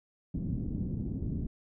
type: low-pass noise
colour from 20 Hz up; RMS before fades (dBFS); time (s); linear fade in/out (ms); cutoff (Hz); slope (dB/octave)
white; -34; 0.34-1.47; 5; 240; 24
effects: none